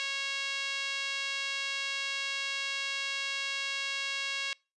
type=tone with band-pass filter; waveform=5% pulse; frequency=550 Hz; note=C#5; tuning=14 cents flat; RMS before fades=-34 dBFS; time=0-4.53 s; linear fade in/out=0 ms; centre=2600 Hz; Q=1.4; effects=noise-tail reverb RT60 0.3 s tail -26 dB re dry + resampled to 24000 Hz